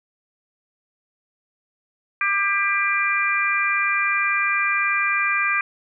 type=harmonic tone with a mistuned harmonic; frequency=396.5 Hz; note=G4; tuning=20 cents sharp; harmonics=3 / 4 / 5 / 6; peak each=-24 / -24 / -26 / -22 dBFS; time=2.21-5.61 s; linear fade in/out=2 ms; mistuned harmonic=4; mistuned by=+16 cents; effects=none